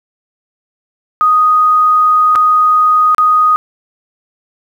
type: tone with dropouts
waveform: sine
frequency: 1244.5 Hz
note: D#6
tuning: in tune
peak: -6 dBFS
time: 1.21-3.56 s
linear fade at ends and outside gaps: 0 ms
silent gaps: 2.353-2.358 / 3.147-3.182 s
effects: 7-bit